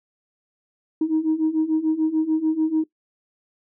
sine beating tone pair, 311.3 / 318.1 Hz, D#4 / D#4, +1 / +38 cents, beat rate 6.8 Hz, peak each -22 / -19 dBFS, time 1.01-2.84 s, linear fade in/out 5 ms, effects noise-tail reverb RT60 0.1 s tail -18 dB re dry + tanh soft clip ceiling -13 dBFS

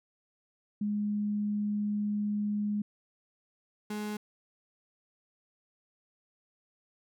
sine / 35% pulse tone pair in turn, 207.7 / 210.2 Hz, G#3 / G#3, 0 / +21 cents, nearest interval unison, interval 21 cents, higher second, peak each -28 / -32 dBFS, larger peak first, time 0.81-2.82 / 3.9-4.17 s, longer first, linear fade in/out 5 ms, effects none

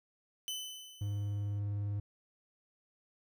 sawtooth tone with exponential decay, 3024 Hz, F#7, 37 cents sharp, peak -32 dBFS, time 0.48-1.59 s, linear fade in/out 0 ms, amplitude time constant 240 ms
triangle tone with vibrato, 102.1 Hz, G#2, 29 cents flat, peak -31 dBFS, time 1.01-2 s, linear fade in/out 5 ms, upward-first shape square, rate 20 Hz, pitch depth 19 cents each way
effects none

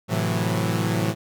sawtooth chord, F# half-diminished seventh, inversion first, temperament equal with one note detuned, 110 / 130.81 / 164.81 / 182.66 Hz, A2 / C3 / E3 / F#3, 0 / 0 / 0 / -22 cents, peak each -21 / -26 / -22 / -24 dBFS, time 0.08-1.15 s, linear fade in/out 50 ms, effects none

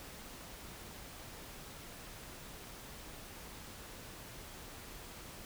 silence, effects pink hiss -50 dBFS RMS until 5.45 s

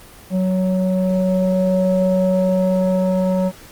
square tone with low-pass filter sweep, 185.9 Hz, F#3, 8 cents sharp, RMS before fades -17 dBFS, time 0.3-3.52 s, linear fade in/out 50 ms, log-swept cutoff 430 to 710 Hz, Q 3.4, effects pink hiss -42 dBFS RMS until 3.71 s + Opus 24 kbps

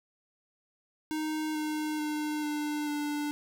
square tone with pitch steps, 310 / 306.1 / 302.2 / 298.4 / 294.6 Hz, D#4 / D#4 / D4 / D4 / D4, -6 / -28 / +50 / +28 / +6 cents, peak -31 dBFS, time 1.11-3.31 s, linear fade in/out 0 ms, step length 440 ms, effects none

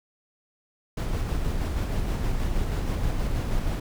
brown noise with tremolo, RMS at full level -25 dBFS, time 0.97-3.8 s, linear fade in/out 5 ms, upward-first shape square, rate 6.3 Hz, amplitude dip 25%, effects none

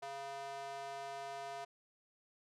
square tone with high-pass filter, 138.2 Hz, C#3, 5 cents flat, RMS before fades -45 dBFS, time 0.02-1.65 s, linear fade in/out 10 ms, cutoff 670 Hz, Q 2.7, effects low-pass 8000 Hz 12 dB/octave

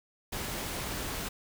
pink noise, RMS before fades -36 dBFS, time 0.32-1.29 s, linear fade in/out 10 ms, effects none

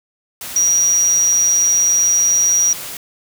sine tone in noise, 5760 Hz, F#8, 47 cents flat, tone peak -11 dBFS, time 0.56-2.73 s, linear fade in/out 2 ms, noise white, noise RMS -29 dBFS, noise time 0.41-2.97 s, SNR +15 dB, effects none

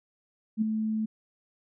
sine tone with ADSR envelope, 218.1 Hz, A3, 15 cents flat, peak -20 dBFS, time 0.57-1.06 s, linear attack 48 ms, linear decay 8 ms, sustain -6 dB, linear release 11 ms, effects none

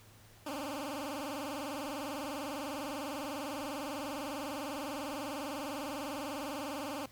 15% pulse tone with vibrato, 283.3 Hz, C#4, 38 cents sharp, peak -31 dBFS, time 0.46-7.06 s, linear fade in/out 5 ms, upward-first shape sine, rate 20 Hz, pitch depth 150 cents each way, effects added 106 Hz sine -60 dBFS peak until 7.11 s + pink hiss -60 dBFS RMS until 7.11 s

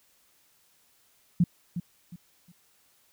sine tone with echo, 173.9 Hz, F3, 7 cents flat, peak -17 dBFS, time 1.4-1.44 s, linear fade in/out 5 ms, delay 360 ms, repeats 3, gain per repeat -11 dB, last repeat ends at 2.52 s, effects white hiss -65 dBFS RMS until 3.12 s

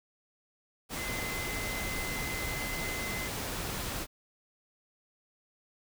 sine tone in noise, 2053 Hz, C7, 33 cents flat, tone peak -38 dBFS, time 0.96-3.3 s, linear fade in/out 50 ms, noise pink, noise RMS -36 dBFS, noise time 0.89-4.07 s, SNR -5 dB, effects none

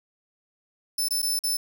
20% pulse tone with dropouts, 5280 Hz, E8, 2 cents sharp, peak -18 dBFS, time 0.98-1.57 s, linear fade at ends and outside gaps 5 ms, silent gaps 1.085-1.107 / 1.219-1.227 / 1.391-1.437 s, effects 8-bit

